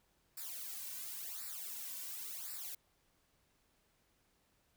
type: noise with flanger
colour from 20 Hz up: blue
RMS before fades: -45 dBFS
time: 0.37-2.75 s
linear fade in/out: 5 ms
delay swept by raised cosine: 0.31 to 2.41 ms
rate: 0.93 Hz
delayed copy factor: -0.9
effects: pink hiss -75 dBFS RMS until 4.76 s